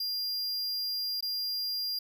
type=tone with dropouts; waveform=square; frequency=4800 Hz; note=D8; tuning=37 cents sharp; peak=-31 dBFS; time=0-1.99 s; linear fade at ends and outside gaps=5 ms; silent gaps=1.208-1.225 s; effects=none